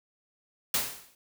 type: noise with exponential decay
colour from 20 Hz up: white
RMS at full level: -24 dBFS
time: 0.74-1.15 s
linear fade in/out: 2 ms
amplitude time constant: 87 ms
effects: none